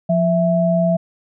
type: tone pair together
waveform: sine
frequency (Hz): 174.76 / 659.3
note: F3 / E5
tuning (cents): +1 / 0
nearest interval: octave + major seventh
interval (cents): 2299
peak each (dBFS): -16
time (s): 0.09-0.97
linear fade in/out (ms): 10
effects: none